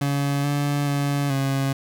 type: tone with pitch steps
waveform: 30% pulse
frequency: 141.3 / 143.9 / 142.2 / 136.3 Hz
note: C#3 / D3 / C#3 / C#3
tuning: +34 / -35 / +45 / -29 cents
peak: -18 dBFS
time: 0.01-1.73 s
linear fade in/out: 5 ms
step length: 430 ms
effects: none